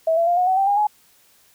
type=tone with pitch steps; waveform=sine; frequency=649 / 673.4 / 698.8 / 725.1 / 752.4 / 780.8 / 810.2 / 840.7 Hz; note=E5 / E5 / F5 / F#5 / F#5 / G5 / G#5 / G#5; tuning=-27 / +37 / +1 / -35 / +29 / -7 / -43 / +21 cents; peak=-15 dBFS; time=0.07-0.87 s; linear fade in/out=5 ms; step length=100 ms; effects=white hiss -56 dBFS RMS until 1.54 s